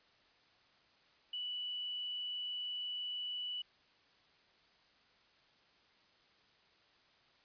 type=tone with frequency modulation; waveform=sine; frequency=2960 Hz; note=F#7; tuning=in tune; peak=-38 dBFS; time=1.33-3.62 s; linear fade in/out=5 ms; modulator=26.1 Hz; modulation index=0.54; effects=white hiss -68 dBFS RMS until 7.44 s + resampled to 11025 Hz